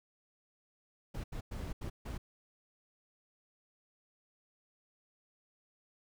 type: noise bursts at uneven times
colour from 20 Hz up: brown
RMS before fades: -40 dBFS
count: 5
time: 1.14-1.24 / 1.32-1.41 / 1.51-1.73 / 1.81-1.9 / 2.05-2.18 s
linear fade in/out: 10 ms
effects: none